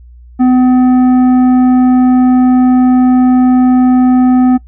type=tone with tanh clipping; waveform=sine; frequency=253 Hz; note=B3; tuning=42 cents sharp; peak=-6 dBFS; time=0.39-4.58 s; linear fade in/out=20 ms; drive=9 dB; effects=noise-tail reverb RT60 0.1 s tail -20 dB re dry + added 60 Hz sine -33 dBFS peak until 4.67 s